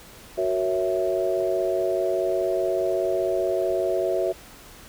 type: chord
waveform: sine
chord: F# dominant seventh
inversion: none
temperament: equal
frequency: 370 / 466.2 / 554.4 / 659.3 Hz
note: F#4 / A#4 / C#5 / E5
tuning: 0 / 0 / 0 / 0 cents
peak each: -25 / -31 / -28 / -25 dBFS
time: 0.37-4.33 s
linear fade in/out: 20 ms
effects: pink hiss -46 dBFS RMS until 4.88 s